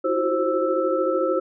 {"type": "tone cluster", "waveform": "sine", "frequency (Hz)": [324.8, 360.7, 374.1, 528, 1318], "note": ["E4", "F#4", "F#4", "C5", "E6"], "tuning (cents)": [-26, -44, 19, 16, -1], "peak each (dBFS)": [-27, -28, -27, -22, -28], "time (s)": [0.04, 1.4], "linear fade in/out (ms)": 10, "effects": []}